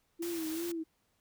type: tone with vibrato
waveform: sine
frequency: 329.6 Hz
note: E4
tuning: in tune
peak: -34 dBFS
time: 0.19-0.84 s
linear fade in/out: 20 ms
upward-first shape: sine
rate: 2.6 Hz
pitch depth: 77 cents each way
type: noise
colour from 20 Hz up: white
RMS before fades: -44 dBFS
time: 0.22-0.72 s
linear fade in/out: 5 ms
effects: pink hiss -75 dBFS RMS until 1.2 s